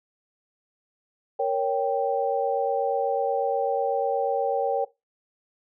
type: chord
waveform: sine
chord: G diminished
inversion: first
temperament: equal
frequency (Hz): 466.2 / 554.4 / 784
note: Bb4 / Db5 / G5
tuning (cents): 0 / 0 / 0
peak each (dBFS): -26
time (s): 1.39-4.85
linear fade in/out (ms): 10
effects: noise-tail reverb RT60 0.2 s tail -18 dB re dry